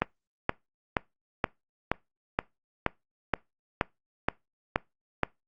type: click train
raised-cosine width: 0.5 ms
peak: -8 dBFS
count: 12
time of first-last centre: 0.02-5.233 s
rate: 2.11 Hz
effects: noise-tail reverb RT60 0.2 s tail -24 dB re dry + Opus 32 kbps